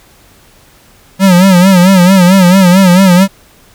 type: tone with vibrato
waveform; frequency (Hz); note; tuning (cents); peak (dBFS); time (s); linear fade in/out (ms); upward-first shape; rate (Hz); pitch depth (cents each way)
square; 185; F#3; 0; -3; 1.19-3.28; 50; sine; 4.5; 100
effects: pink hiss -43 dBFS RMS until 3.74 s